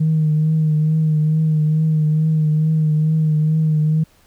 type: tone with vibrato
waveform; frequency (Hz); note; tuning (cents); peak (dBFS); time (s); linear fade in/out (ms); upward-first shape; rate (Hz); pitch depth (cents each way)
sine; 155.56; D#3; 0; -12; 0-4.04; 10; triangle; 2.3; 37
effects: tanh soft clip ceiling -9 dBFS + pink hiss -55 dBFS RMS until 4.26 s